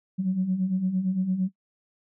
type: beating tone pair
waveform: sine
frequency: 180 / 188.8 Hz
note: F#3 / F#3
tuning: -47 / +35 cents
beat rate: 8.8 Hz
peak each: -29 / -23 dBFS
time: 0.18-1.49 s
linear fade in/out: 20 ms
effects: noise-tail reverb RT60 0.1 s tail -19 dB re dry + tanh soft clip ceiling -15 dBFS